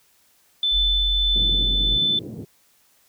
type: tone with tremolo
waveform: sine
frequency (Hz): 3520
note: A7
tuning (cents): 0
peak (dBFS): -17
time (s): 0.63-2.19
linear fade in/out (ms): 2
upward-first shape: triangle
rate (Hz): 1.6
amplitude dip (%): 25
type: tone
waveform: sine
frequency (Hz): 47.59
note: F#1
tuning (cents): +49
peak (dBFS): -22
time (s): 0.71-1.99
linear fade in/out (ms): 50
type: band-pass noise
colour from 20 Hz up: pink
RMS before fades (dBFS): -34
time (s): 1.35-2.45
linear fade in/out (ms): 5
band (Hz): 100 to 400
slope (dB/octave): 24
effects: white hiss -60 dBFS RMS until 3.08 s